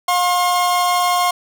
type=tone pair together; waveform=45% pulse; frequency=712.6 / 1072 Hz; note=F5 / C6; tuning=+35 / +42 cents; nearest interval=perfect fifth; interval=707 cents; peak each=-17 dBFS; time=0.08-1.31 s; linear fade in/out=5 ms; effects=none